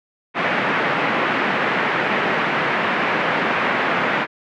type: band-pass noise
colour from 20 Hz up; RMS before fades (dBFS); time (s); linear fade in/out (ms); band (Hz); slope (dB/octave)
white; -20; 0.34-4.27; 50; 150 to 2200; 24
effects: none